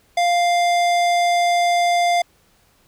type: tone with low-pass filter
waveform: square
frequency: 698.5 Hz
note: F5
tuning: in tune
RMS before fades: -17 dBFS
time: 0.17-2.22 s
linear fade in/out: 5 ms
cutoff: 7900 Hz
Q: 0.62
effects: pink hiss -58 dBFS RMS until 2.87 s